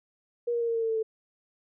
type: tone with pitch steps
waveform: sine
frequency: 476.4 / 471.2 / 466.1 / 461 / 455.9 / 451 / 446 / 441.2 Hz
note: A#4 / A#4 / A#4 / A#4 / A#4 / A4 / A4 / A4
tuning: +38 / +19 / 0 / -19 / -39 / +43 / +23 / +5 cents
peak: -25 dBFS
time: 0.47-1.03 s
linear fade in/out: 10 ms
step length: 70 ms
effects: none